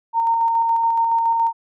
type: tone with tremolo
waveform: sine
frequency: 918 Hz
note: A#5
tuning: 27 cents flat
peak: -14 dBFS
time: 0.13-1.53 s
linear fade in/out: 50 ms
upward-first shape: square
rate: 7.1 Hz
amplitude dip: 25%
effects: none